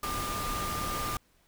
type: tone in noise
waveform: sine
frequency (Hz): 1201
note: D6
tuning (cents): +38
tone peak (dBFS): -34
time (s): 0.03-1.17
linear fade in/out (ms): 2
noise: pink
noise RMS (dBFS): -35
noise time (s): 0.03-1.17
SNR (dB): -2
effects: pink hiss -67 dBFS RMS until 1.47 s